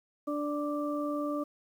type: harmonic tone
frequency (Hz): 293.7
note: D4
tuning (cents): 0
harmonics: 1 / 2 / 4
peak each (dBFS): -32 / -35 / -38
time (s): 0.27-1.44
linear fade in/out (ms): 10
effects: 10-bit